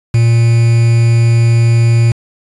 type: tone with quantisation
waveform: triangle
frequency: 116.54 Hz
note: A#2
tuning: in tune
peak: -4 dBFS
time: 0.14-2.12 s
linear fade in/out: 5 ms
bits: 4
effects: resampled to 22050 Hz